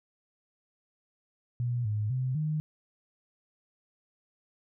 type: tone with pitch steps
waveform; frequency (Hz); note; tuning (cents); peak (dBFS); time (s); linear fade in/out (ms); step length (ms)
sine; 121.2 / 105.8 / 128.9 / 153.8; B2 / G#2 / C3 / D#3; -32 / +33 / -26 / -20; -27; 1.6-2.6; 0; 250
effects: none